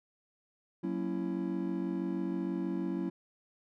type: chord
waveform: triangle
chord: F# dominant seventh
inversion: none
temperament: just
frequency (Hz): 185 / 231.2 / 277.5 / 333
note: F#3 / A#3 / C#4 / E4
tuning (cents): 0 / -14 / +2 / +18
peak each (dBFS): -34 / -39 / -36 / -34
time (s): 0.83-3.1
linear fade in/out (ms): 10
effects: none